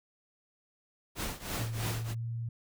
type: noise with tremolo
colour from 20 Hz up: pink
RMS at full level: -34 dBFS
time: 1.15-2.15 s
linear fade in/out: 50 ms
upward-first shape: triangle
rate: 3.1 Hz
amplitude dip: 90%
type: tone with pitch glide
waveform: sine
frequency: 113.3 to 115.95 Hz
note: A#2 to A#2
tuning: -49 to -9 cents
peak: -33 dBFS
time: 1.59-2.49 s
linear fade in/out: 5 ms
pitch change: +40 cents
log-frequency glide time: 2.11-2.23 s
effects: none